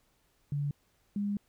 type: tone pair in turn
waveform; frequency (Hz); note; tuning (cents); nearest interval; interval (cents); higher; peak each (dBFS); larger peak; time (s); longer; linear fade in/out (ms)
sine; 143.8 / 203.4; D3 / G#3; -36 / -36; tritone; 600; second; -29 / -29; neither; 0.52-0.71 / 1.16-1.37; second; 2
effects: pink hiss -71 dBFS RMS until 1.48 s